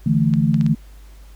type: chord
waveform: sine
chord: D suspended second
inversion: none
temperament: just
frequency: 146.83 / 165.19 / 220.2 Hz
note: D3 / E3 / A3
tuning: 0 / +4 / +2 cents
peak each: -18 dBFS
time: 0.06-0.75 s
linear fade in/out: 5 ms
type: clicks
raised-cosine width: 0.2 ms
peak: -18 dBFS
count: 4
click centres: 0.338 / 0.543 / 0.611 / 0.664 s
effects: added 50 Hz sine -39 dBFS peak until 1.35 s + pink hiss -53 dBFS RMS until 1.35 s